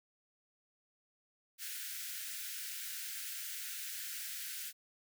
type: high-pass noise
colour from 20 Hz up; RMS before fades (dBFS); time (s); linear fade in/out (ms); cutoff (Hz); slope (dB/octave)
white; -43; 1.58-4.73; 50; 1400; 96
effects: none